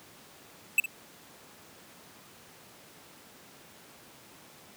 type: tone with echo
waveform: square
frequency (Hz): 2637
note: E7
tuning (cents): 0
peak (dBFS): -19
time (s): 0.78-0.8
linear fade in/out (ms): 2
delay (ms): 59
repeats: 1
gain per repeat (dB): -13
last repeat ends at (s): 0.859
effects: pink hiss -53 dBFS RMS until 4.76 s + high-pass 150 Hz 12 dB/octave